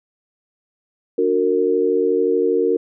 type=chord; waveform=sine; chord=D augmented; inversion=none; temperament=just; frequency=293.7 / 367.1 / 458.9 Hz; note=D4 / F#4 / A#4; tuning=0 / -14 / -27 cents; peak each=-23 / -19 / -17 dBFS; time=1.18-2.77 s; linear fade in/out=5 ms; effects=none